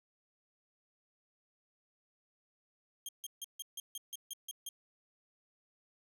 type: tone bursts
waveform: 15% pulse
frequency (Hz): 3214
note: G7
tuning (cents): +43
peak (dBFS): -33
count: 10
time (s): 3.06-4.69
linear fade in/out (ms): 2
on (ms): 28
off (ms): 150
effects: none